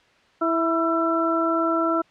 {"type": "harmonic tone with a mistuned harmonic", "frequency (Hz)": 329.1, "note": "E4", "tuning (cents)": -3, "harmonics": [1, 2, 3, 4], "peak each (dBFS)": [-23, -25, -33, -23], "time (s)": [0.41, 2.02], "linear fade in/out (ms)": 10, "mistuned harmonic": 4, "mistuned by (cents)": 29, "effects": ["white hiss -57 dBFS RMS until 2.1 s", "low-pass 3000 Hz 12 dB/octave"]}